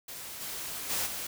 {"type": "noise with level steps", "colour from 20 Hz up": "white", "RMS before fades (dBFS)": [-42, -38, -31, -37], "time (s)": [0.08, 1.27], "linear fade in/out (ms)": 5, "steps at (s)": [0.4, 0.89, 1.05], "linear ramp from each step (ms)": 20, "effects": []}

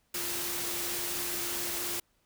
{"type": "tone in noise", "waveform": "sine", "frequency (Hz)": 349.2, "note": "F4", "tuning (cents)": 0, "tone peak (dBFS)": -43, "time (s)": [0.14, 2], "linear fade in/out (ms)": 5, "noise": "white", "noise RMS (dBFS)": -34, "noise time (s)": [0.14, 2], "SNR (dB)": -12, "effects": ["pink hiss -72 dBFS RMS until 2.25 s"]}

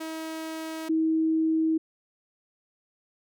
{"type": "tone pair in turn", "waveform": ["sawtooth", "sine"], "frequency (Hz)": [319.8, 319.8], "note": ["D#4", "D#4"], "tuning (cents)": [48, 48], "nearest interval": "unison", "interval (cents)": 0, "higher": "neither", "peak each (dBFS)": [-29, -21], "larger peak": "second", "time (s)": [[0, 0.89], [0.89, 1.78]], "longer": "neither", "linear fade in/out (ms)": 10, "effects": []}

